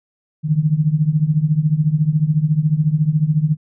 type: tone with tremolo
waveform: sine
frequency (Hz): 153.4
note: D#3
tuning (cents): -24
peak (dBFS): -9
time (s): 0.43-3.57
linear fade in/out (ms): 50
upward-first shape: triangle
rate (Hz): 14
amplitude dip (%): 90
effects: none